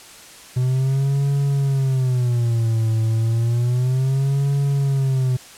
triangle tone with vibrato, 125.1 Hz, B2, 23 cents sharp, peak -14 dBFS, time 0.56-5.37 s, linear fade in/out 10 ms, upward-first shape sine, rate 0.31 Hz, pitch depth 200 cents each way, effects white hiss -42 dBFS RMS until 5.57 s + low-pass 10000 Hz 12 dB/octave

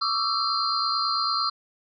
sine tone cluster, 1136 / 1205 / 1327 / 4182 / 4724 Hz, C#6 / D6 / E6 / C8 / D8, +42 / +44 / +11 / -2 / +9 cents, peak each -29 / -32 / -28 / -27 / -31 dBFS, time 0.01-1.5 s, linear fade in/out 10 ms, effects none

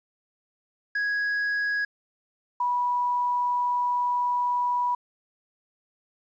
triangle / sine tone pair in turn, 1661.2 / 978.1 Hz, G#6 / B5, 0 / -17 cents, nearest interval major sixth, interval 917 cents, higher first, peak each -22 dBFS, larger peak neither, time 0.95-1.85 / 2.6-4.95 s, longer second, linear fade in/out 5 ms, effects resampled to 16000 Hz + 10-bit

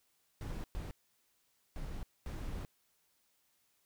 brown noise bursts at uneven times, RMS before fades -41 dBFS, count 4, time 0.41-0.64 / 0.75-0.91 / 1.76-2.03 / 2.26-2.65 s, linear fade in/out 0 ms, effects white hiss -75 dBFS RMS until 3.85 s

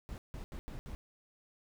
brown noise bursts at uneven times, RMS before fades -43 dBFS, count 5, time 0.09-0.18 / 0.34-0.44 / 0.52-0.59 / 0.68-0.79 / 0.86-0.95 s, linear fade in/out 0 ms, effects none

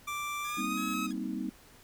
25% pulse tone with pitch glide, 1174.7 to 1281 Hz, D6 to E6, 0 to -50 cents, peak -30 dBFS, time 0.07-1.07 s, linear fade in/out 10 ms, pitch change +150 cents, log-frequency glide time 0.42-0.84 s
10% pulse tone with vibrato, 1441 Hz, F#6, 46 cents flat, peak -38 dBFS, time 0.44-1.13 s, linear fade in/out 10 ms, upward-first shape square, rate 3 Hz, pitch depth 260 cents each way
sine chord, C minor seventh, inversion second, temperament just, 196.22 / 235.5 / 261.6 / 314 Hz, G3 / Bb3 / C4 / Eb4, +2 / +18 / 0 / +16 cents, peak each -38 dBFS, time 0.57-1.5 s, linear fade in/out 10 ms
effects pink hiss -57 dBFS RMS until 1.83 s

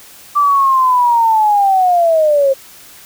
sine linear sweep, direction down, 1174.7 to 530 Hz, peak -8 dBFS, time 0.35-2.54 s, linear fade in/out 20 ms, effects white hiss -39 dBFS RMS until 3.05 s

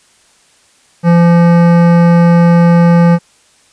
sine tone with hard clipping, 171.1 Hz, F3, 35 cents flat, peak -6 dBFS, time 1.03-3.19 s, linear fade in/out 50 ms, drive 16 dB, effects white hiss -49 dBFS RMS until 3.72 s + resampled to 22050 Hz

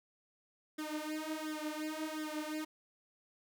sawtooth tone with flanger, 308.8 Hz, D#4, 13 cents flat, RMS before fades -40 dBFS, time 0.78-2.65 s, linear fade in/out 10 ms, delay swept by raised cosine 0.57 to 6.07 ms, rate 1.4 Hz, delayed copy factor +0.95, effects none

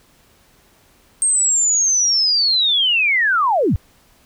sine linear sweep, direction down, 8530 to 51.91 Hz, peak -13 dBFS, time 1.22-3.76 s, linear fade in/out 0 ms, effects pink hiss -54 dBFS RMS until 4.25 s

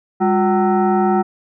sine tone with frequency modulation, 201 Hz, G3, 44 cents sharp, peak -12 dBFS, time 0.2-1.23 s, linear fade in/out 20 ms, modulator 559 Hz, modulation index 1.4, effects none

